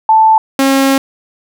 sine / sawtooth tone pair in turn, 880 / 270.9 Hz, A5 / C#4, 0 / -40 cents, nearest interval octave + minor sixth, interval 2040 cents, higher first, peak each -4 dBFS, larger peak neither, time 0.09-0.38 / 0.59-0.98 s, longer second, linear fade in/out 2 ms, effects none

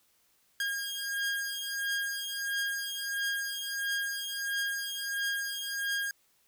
sawtooth beating tone pair, 1622 / 1623.5 Hz, G#6 / G#6, -41 / -40 cents, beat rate 1.5 Hz, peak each -31 dBFS, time 0.6-6.11 s, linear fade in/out 2 ms, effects white hiss -69 dBFS RMS until 6.47 s

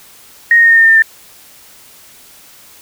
sine tone with pitch steps, 1869 / 1857.2 / 1845.4 / 1833.7 / 1822.1 / 1810.6 / 1799.1 / 1787.7 Hz, A#6 / A#6 / A#6 / A#6 / A#6 / A6 / A6 / A6, +4 / -7 / -18 / -29 / -40 / +49 / +38 / +27 cents, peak -4 dBFS, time 0.51-1.022 s, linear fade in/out 2 ms, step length 64 ms, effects white hiss -41 dBFS RMS until 2.81 s

